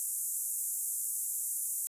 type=band-pass noise; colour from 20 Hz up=white; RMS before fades=-35 dBFS; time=0-1.87 s; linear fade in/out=0 ms; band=7200 to 13000 Hz; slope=48 dB/octave; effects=resampled to 32000 Hz